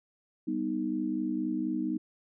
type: chord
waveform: sine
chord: G augmented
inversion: none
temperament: equal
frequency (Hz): 196 / 246.9 / 311.1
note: G3 / B3 / D#4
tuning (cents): 0 / 0 / 0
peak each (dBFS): -36 / -33 / -31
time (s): 0.47-1.98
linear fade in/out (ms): 10
effects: none